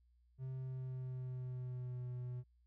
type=tone with pitch glide; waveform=triangle; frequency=130.81 to 124.11 Hz; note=C3 to B2; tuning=0 to +9 cents; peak=-39 dBFS; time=0.38-2.44 s; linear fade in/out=50 ms; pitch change=-91 cents; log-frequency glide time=0.51-2.07 s; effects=added 60 Hz sine -68 dBFS peak until 2.66 s